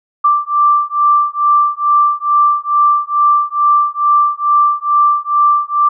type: beating tone pair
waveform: sine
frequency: 1174.7 / 1177 Hz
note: D6 / D6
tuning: 0 / +3 cents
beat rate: 2.3 Hz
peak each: -12 dBFS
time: 0.24-5.89 s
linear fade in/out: 10 ms
effects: none